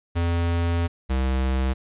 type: tone pair in turn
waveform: square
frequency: 85.2 / 65.32 Hz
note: F2 / C2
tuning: -42 / -2 cents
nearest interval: perfect fourth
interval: 460 cents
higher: first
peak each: -21 dBFS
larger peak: neither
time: 0.15-0.88 / 1.09-1.74 s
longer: first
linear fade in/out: 20 ms
effects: resampled to 8000 Hz + 10-bit